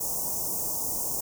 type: band-stop noise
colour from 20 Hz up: white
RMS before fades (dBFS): -30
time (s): 0-1.21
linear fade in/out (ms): 10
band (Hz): 1000 to 5700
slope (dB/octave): 48
effects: none